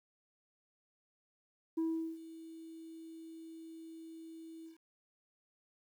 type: tone with ADSR envelope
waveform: sine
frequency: 325.3 Hz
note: E4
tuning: 23 cents flat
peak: -28 dBFS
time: 1.77-4.78 s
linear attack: 12 ms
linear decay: 390 ms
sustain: -19 dB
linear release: 120 ms
effects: tanh soft clip ceiling -30 dBFS + 11-bit